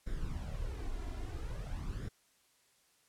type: noise with flanger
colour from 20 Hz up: brown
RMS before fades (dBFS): -39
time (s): 0.06-2.09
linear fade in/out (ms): 10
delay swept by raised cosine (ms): 0.55 to 2.95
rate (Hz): 0.49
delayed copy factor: +0.65
effects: white hiss -70 dBFS RMS until 3.08 s + low-pass 11000 Hz 12 dB/octave